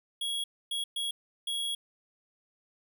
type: tone bursts at uneven times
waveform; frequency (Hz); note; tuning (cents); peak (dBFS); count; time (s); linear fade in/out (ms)
square; 3322; G#7; 0; -31; 4; 0.21-0.44 / 0.71-0.84 / 0.96-1.11 / 1.47-1.75; 5
effects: 12-bit